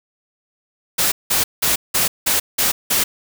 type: noise bursts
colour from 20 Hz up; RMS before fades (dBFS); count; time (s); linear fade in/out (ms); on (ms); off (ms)
white; -17; 7; 0.98-3.04; 10; 140; 180
effects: none